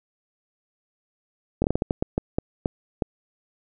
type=slowing click train; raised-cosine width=2 ms; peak=-8 dBFS; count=12; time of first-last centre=1.62-3.022 s; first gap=21 ms; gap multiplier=1.33; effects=none